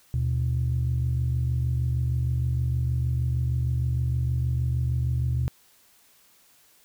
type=tone pair together; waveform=sine; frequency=77.02 / 123.47 Hz; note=D#2 / B2; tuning=-17 / 0 cents; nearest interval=minor sixth; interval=817 cents; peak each=-25 / -23 dBFS; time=0.14-5.48 s; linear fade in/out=0 ms; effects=tanh soft clip ceiling -17 dBFS + white hiss -59 dBFS RMS until 6.84 s